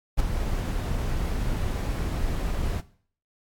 brown noise with ADSR envelope, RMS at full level -18 dBFS, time 0.17-2.81 s, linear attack 31 ms, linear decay 4 ms, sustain -9 dB, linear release 14 ms, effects noise-tail reverb RT60 0.5 s tail -17 dB re dry + AAC 64 kbps

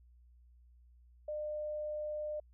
sine tone, 603 Hz, D5, 46 cents sharp, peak -36 dBFS, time 1.28-2.4 s, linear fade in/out 5 ms, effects added 60 Hz sine -59 dBFS peak until 2.53 s

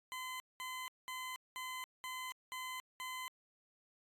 20% pulse tone bursts, 1023 Hz, C6, 39 cents flat, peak -37 dBFS, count 7, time 0.12-3.28 s, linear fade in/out 0 ms, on 280 ms, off 200 ms, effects AAC 64 kbps

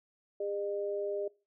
sine tone pair together, 404.9 / 606.7 Hz, G#4 / D#5, -44 / -44 cents, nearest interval perfect fifth, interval 700 cents, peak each -34 / -36 dBFS, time 0.4-1.28 s, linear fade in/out 5 ms, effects noise-tail reverb RT60 0.3 s tail -22 dB re dry

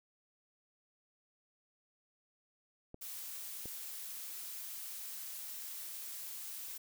clicks, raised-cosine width 2 ms, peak -34 dBFS, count 2, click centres 2.944 / 3.657 s
blue noise, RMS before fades -45 dBFS, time 3.01-6.78 s, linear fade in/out 10 ms
effects none

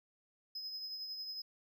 triangle tone with tremolo, 5080 Hz, D#8, 35 cents sharp, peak -38 dBFS, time 0.55-1.42 s, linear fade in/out 5 ms, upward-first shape triangle, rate 11 Hz, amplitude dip 45%, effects none

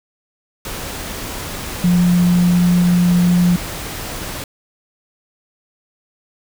sine tone in noise, 176.5 Hz, F3, 19 cents sharp, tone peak -10 dBFS, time 1.84-3.56 s, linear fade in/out 2 ms, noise pink, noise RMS -27 dBFS, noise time 0.65-4.44 s, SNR +14 dB, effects none

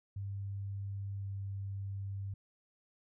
sine tone with pitch glide, 99.1 to 98.42 Hz, G2 to G2, +19 to +7 cents, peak -37 dBFS, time 0.16-2.34 s, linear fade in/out 5 ms, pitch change -12 cents, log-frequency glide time 1.19-1.25 s, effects none

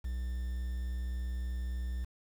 triangle tone with quantisation, 61.74 Hz, B1, in tune, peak -31 dBFS, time 0.04-2.05 s, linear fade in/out 10 ms, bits 9, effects none

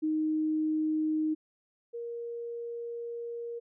sine tone pair in turn, 311.1 / 470 Hz, D#4 / A#4, 0 / +14 cents, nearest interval perfect fifth, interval 714 cents, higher second, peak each -26 / -35 dBFS, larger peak first, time 0.02-1.35 / 1.93-3.6 s, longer second, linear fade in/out 20 ms, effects none

